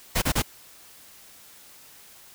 pink noise bursts, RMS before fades -23 dBFS, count 3, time 0.15-0.423 s, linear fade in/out 10 ms, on 71 ms, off 30 ms, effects white hiss -50 dBFS RMS until 2.34 s

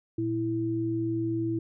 sine tone pair together, 116.6 / 329.6 Hz, A#2 / E4, +1 / 0 cents, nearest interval octave + tritone, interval 1799 cents, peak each -32 / -27 dBFS, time 0.18-1.59 s, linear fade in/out 5 ms, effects none

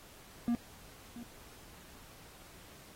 triangle tone with echo, 237.2 Hz, A#3, 30 cents sharp, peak -26 dBFS, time 0.48-0.55 s, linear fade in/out 0 ms, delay 680 ms, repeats 1, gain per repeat -15 dB, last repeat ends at 1.23 s, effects pink hiss -56 dBFS RMS until 2.95 s + AAC 48 kbps

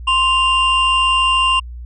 triangle tone pair together, 1047.9 / 2794 Hz, C6 / F7, +2 / 0 cents, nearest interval octave + perfect fourth, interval 1698 cents, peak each -13 dBFS, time 0.07-1.6 s, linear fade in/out 10 ms, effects added 60 Hz sine -28 dBFS peak until 1.85 s + resampled to 22050 Hz

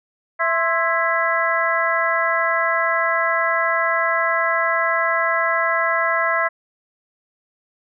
harmonic tone with a mistuned harmonic, 331.1 Hz, E4, 8 cents sharp, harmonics 2 / 3 / 4 / 5 / 6, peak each -23 / -23 / -23 / -23 / -23 dBFS, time 0.39-6.49 s, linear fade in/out 20 ms, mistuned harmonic 3, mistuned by +100 cents, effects none

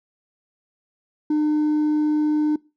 triangle tone with hard clipping, 302.5 Hz, D#4, 49 cents flat, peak -16 dBFS, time 1.3-2.56 s, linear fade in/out 5 ms, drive 1 dB, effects noise-tail reverb RT60 0.3 s tail -23 dB re dry

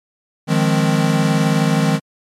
square chord, F minor seventh, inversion third, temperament equal, 155.56 / 174.61 / 207.7 / 261.6 Hz, Eb3 / F3 / Ab3 / C4, 0 / 0 / 0 / 0 cents, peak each -17 / -21 / -20 / -22 dBFS, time 0.47-2 s, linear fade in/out 50 ms, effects low-pass 10000 Hz 12 dB/octave + MP3 96 kbps

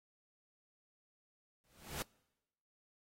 pink noise with exponential growth, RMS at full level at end -38 dBFS, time 1.64-2.02 s, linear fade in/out 0 ms, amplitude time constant 81 ms, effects noise-tail reverb RT60 1.0 s tail -26 dB re dry + AAC 48 kbps

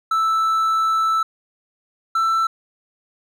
triangle tone pair in turn, 1318.5 / 1332.3 Hz, E6 / E6, 0 / +18 cents, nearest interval unison, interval 18 cents, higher second, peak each -14 dBFS, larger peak neither, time 0.11-1.23 / 2.15-2.47 s, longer first, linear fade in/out 5 ms, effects none

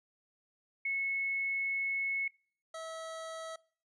sine / 25% pulse tone pair in turn, 2194 / 648.1 Hz, C#7 / E5, -18 / -30 cents, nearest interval octave + major sixth, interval 2112 cents, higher first, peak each -31 / -37 dBFS, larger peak first, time 0.85-2.28 / 2.74-3.56 s, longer first, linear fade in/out 5 ms, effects noise-tail reverb RT60 0.5 s tail -24 dB re dry + resampled to 24000 Hz

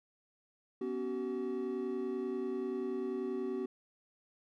triangle chord, B suspended second, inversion none, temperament equal with one note detuned, 246.9 / 277.2 / 379.3 Hz, B3 / C#4 / F#4, 0 / 0 / +43 cents, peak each -38 / -40 / -34 dBFS, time 0.81-3.66 s, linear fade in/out 5 ms, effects none

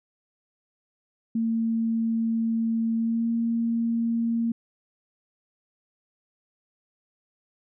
sine tone with pitch glide, 226.9 to 230.9 Hz, A#3 to A#3, -47 to -16 cents, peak -22 dBFS, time 1.35-4.52 s, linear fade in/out 5 ms, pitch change +31 cents, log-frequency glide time 2.96-3.29 s, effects none

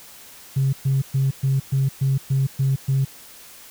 sine tone bursts, 135.1 Hz, C#3, 44 cents flat, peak -15 dBFS, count 9, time 0.56-3.05 s, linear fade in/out 10 ms, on 170 ms, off 120 ms, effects tanh soft clip ceiling -13 dBFS + white hiss -44 dBFS RMS until 3.7 s

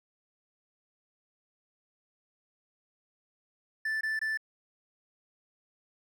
triangle tone bursts, 1760 Hz, A6, in tune, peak -27 dBFS, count 3, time 3.85-4.374 s, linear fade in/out 5 ms, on 160 ms, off 22 ms, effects none

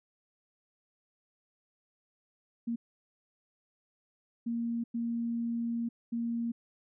sine tone bursts at uneven times, 233.4 Hz, A#3, 2 cents sharp, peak -30 dBFS, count 4, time 2.67-2.76 / 4.46-4.84 / 4.94-5.89 / 6.12-6.52 s, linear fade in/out 10 ms, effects none

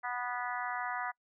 harmonic tone, 245.7 Hz, B3, 9 cents flat, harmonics 3 / 4 / 5 / 6 / 7 / 8, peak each -39 / -40 / -41 / -42 / -42 / -43 dBFS, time 0.03-1.12 s, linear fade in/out 20 ms, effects noise-tail reverb RT60 0.1 s tail -25 dB re dry

